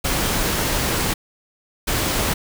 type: noise bursts at uneven times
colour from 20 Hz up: pink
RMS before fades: -21 dBFS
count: 2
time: 0.04-1.14 / 1.87-2.34 s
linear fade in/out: 10 ms
effects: none